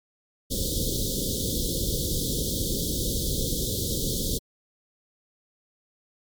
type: band-stop noise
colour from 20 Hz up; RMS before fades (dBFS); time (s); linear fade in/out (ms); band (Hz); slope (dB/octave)
pink; -27; 0.5-4.39; 20; 550 to 3300; 96
effects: MP3 96 kbps